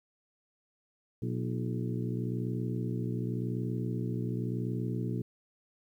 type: harmonic tone with a mistuned harmonic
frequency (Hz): 60.9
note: B1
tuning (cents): -24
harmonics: 2 / 3 / 4 / 5 / 6 / 7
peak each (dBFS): -33 / -37 / -39 / -41 / -43 / -44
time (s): 1.22-5.22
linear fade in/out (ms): 5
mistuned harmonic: 5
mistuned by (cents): +76
effects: 11-bit